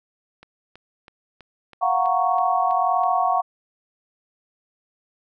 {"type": "click train", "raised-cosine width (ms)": 0.3, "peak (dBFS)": -28, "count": 9, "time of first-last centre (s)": [0.43, 3.036], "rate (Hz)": 3.07}
{"type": "chord", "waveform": "sine", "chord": "Gb major seventh", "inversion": "third", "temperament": "equal", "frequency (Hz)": [698.5, 740, 932.3, 1108.7], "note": ["F5", "Gb5", "Bb5", "Db6"], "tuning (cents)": [0, 0, 0, 0], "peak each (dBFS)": [-23, -21, -27, -23], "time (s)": [1.81, 3.42], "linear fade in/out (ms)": 20}
{"effects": []}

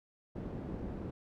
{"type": "low-pass noise", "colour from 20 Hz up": "white", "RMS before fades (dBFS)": -41, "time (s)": [0.35, 1.11], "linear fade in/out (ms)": 10, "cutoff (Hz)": 300, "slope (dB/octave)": 12, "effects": []}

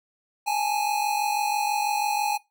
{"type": "tone pair together", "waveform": "square", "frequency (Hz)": [825, 871.1], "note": ["G#5", "A5"], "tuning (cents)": [-12, -18], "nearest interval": "minor second", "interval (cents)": 94, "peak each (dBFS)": [-25, -29], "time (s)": [0.46, 2.38], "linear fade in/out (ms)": 20, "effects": ["noise-tail reverb RT60 0.2 s tail -20 dB re dry"]}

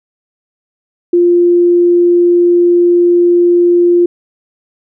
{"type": "tone", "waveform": "sine", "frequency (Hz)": 349.2, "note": "F4", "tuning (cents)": 0, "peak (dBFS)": -5, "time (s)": [1.13, 4.06], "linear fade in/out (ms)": 5, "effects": []}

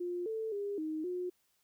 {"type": "tone with pitch steps", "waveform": "sine", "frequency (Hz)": [353.3, 442.7, 404.8, 312.4, 360.3], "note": ["F4", "A4", "G#4", "D#4", "F#4"], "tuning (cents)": [20, 11, -44, 7, -46], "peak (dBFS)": -34, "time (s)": [0, 1.3], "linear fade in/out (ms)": 10, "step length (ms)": 260, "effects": ["white hiss -75 dBFS RMS until 1.63 s"]}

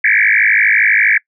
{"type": "tone with frequency modulation", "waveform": "sine", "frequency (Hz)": 1975.5, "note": "B6", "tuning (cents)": 0, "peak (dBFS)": -8, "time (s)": [0.04, 1.18], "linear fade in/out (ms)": 5, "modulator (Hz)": 52.4, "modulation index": 6.5, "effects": ["noise-tail reverb RT60 0.1 s tail -25 dB re dry"]}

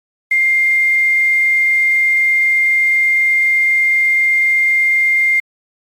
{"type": "tone with quantisation", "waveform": "sine", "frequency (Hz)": 2108, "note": "C7", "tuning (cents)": 12, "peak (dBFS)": -10, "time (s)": [0.31, 5.4], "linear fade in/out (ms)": 5, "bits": 6, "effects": ["AAC 48 kbps"]}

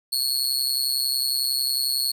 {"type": "tone with amplitude modulation", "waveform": "sawtooth", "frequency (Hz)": 4356, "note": "C#8", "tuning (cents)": -31, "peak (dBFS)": -15, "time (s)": [0.12, 2.12], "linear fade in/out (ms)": 10, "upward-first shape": "sine", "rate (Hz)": 131, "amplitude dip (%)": 90, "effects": []}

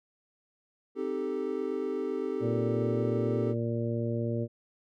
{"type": "chord", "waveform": "triangle", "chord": "A half-diminished seventh", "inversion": "first", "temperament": "equal", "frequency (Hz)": [261.6, 311.1, 392, 440], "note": ["C4", "Eb4", "G4", "A4"], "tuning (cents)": [0, 0, 0, 0], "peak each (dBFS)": [-35, -36, -31, -33], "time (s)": [0.95, 3.55], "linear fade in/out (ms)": 50}
{"type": "harmonic tone", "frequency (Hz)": 116.54, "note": "A#2", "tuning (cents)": 0, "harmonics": [1, 2, 3, 4, 5], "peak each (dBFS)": [-31, -34, -36, -37, -38], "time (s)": [2.4, 4.48], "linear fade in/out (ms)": 50}
{"effects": []}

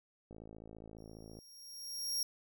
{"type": "click train", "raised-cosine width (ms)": 2, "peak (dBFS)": -38, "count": 60, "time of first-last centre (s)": [0.31, 1.389], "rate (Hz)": 54.7}
{"type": "tone with exponential growth", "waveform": "sawtooth", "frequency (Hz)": 5588, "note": "F8", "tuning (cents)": 0, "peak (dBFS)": -29, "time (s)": [0.98, 2.23], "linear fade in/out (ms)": 2, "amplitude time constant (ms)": 270}
{"effects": []}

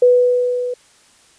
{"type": "tone with level ramp", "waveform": "sine", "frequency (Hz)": 493.9, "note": "B4", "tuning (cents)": 0, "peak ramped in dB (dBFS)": [-6, -20], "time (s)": [0.02, 0.74], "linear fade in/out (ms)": 5, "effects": ["white hiss -51 dBFS RMS until 1.38 s", "resampled to 22050 Hz"]}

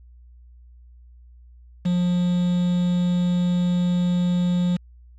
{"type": "tone with quantisation", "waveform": "triangle", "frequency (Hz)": 177.5, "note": "F3", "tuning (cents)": 28, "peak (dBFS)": -16, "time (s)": [1.85, 4.77], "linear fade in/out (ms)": 10, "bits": 6, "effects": ["added 60 Hz sine -45 dBFS peak until 5.18 s", "low-pass 5000 Hz 12 dB/octave"]}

